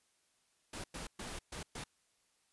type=noise bursts at uneven times; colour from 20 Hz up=pink; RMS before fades=-44 dBFS; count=5; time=0.73-0.84 / 0.94-1.07 / 1.19-1.39 / 1.52-1.63 / 1.75-1.84 s; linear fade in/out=5 ms; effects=white hiss -75 dBFS RMS until 2.52 s + resampled to 24000 Hz